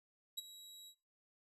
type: tone with ADSR envelope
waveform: sawtooth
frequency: 3869 Hz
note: B7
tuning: 36 cents flat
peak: -34 dBFS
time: 0.37-0.95 s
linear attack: 14 ms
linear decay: 20 ms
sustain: -16 dB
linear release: 73 ms
effects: noise-tail reverb RT60 0.4 s tail -23 dB re dry + resampled to 32000 Hz